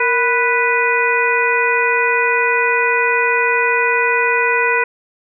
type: harmonic tone with a mistuned harmonic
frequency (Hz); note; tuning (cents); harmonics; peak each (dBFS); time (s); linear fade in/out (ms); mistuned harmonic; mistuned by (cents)
493.9; B4; 0; 1 / 2 / 3 / 4 / 5; -19 / -19 / -19 / -19 / -19; 0-4.84; 5; 1; -93
effects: none